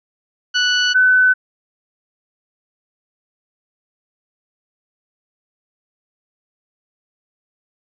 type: tone pair in turn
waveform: 20% pulse / sine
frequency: 1480 / 1507.6 Hz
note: F#6 / F#6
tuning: 0 / +32 cents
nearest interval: unison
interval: 32 cents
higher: second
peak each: -9 dBFS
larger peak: neither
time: 0.54-0.94 / 0.94-1.34 s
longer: neither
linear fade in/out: 20 ms
effects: resampled to 16000 Hz